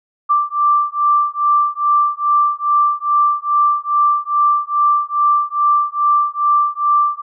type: beating tone pair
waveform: sine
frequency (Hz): 1174.7 / 1177.1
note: D6 / D6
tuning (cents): 0 / +4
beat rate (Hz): 2.4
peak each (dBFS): -15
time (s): 0.29-7.22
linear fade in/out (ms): 20
effects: none